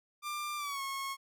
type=tone with pitch glide; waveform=sawtooth; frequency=1190 to 1091.2 Hz; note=D6 to C#6; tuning=+22 to -28 cents; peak=-32 dBFS; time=0.22-1.17 s; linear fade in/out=50 ms; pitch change=-150 cents; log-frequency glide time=0.57-0.81 s; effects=none